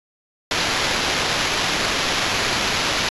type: noise with sample-and-hold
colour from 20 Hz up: blue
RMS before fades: -21 dBFS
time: 0.51-3.09 s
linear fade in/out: 2 ms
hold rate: 8820 Hz
effects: resampled to 24000 Hz